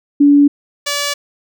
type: tone pair in turn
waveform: sine / 5% pulse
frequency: 286.8 / 575.6 Hz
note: D4 / D5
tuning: -41 / -35 cents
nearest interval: octave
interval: 1206 cents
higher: second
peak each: -5 dBFS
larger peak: neither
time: 0.2-0.48 / 0.86-1.14 s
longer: neither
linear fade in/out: 10 ms
effects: none